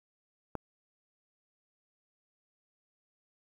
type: click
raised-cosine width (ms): 1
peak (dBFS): -21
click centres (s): 0.553
effects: 9-bit